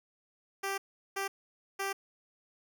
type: tone bursts at uneven times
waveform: 10% pulse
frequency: 392 Hz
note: G4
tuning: in tune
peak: -24 dBFS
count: 3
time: 0.63-0.78 / 1.16-1.28 / 1.79-1.93 s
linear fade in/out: 10 ms
effects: none